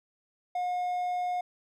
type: tone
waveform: triangle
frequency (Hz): 719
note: F#5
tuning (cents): -50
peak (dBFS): -26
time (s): 0.55-1.41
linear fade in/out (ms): 5
effects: none